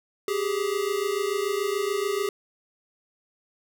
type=tone pair together; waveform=square; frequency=389.3 / 416.2 Hz; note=G4 / G#4; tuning=-12 / +4 cents; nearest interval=minor second; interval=116 cents; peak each=-28 dBFS; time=0.28-2.29 s; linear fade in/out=2 ms; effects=none